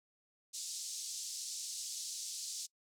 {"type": "band-pass noise", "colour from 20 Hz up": "white", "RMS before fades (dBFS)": -43, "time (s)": [0.53, 2.67], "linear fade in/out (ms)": 20, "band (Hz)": [4400, 7900], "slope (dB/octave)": 24, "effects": ["noise-tail reverb RT60 0.1 s tail -24 dB re dry"]}